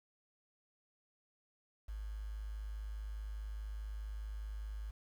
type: tone with quantisation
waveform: sine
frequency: 52.4 Hz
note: G#1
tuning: 16 cents sharp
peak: -40 dBFS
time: 1.88-4.91 s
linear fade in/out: 10 ms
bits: 10
effects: none